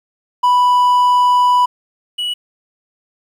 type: tone pair in turn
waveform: triangle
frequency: 987.8 / 2935 Hz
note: B5 / F#7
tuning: 0 / -15 cents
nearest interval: octave + perfect fifth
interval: 1885 cents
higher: second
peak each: -7 / -16 dBFS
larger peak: first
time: 0.43-1.66 / 2.18-2.34 s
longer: first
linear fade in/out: 10 ms
effects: 8-bit